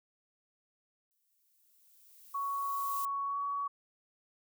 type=noise with exponential growth; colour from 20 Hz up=violet; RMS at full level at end=-40 dBFS; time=1.11-3.05 s; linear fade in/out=0 ms; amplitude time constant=420 ms
type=tone with pitch glide; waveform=sine; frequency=1115 to 1128 Hz; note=C#6 to C#6; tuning=+10 to +30 cents; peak=-32 dBFS; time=2.34-3.68 s; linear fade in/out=10 ms; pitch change=+20 cents; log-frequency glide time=3.25-3.4 s
effects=none